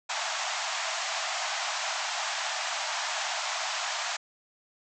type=band-pass noise; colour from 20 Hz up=pink; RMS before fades=-32 dBFS; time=0.09-4.17 s; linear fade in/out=10 ms; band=630 to 7600 Hz; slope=96 dB/octave; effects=none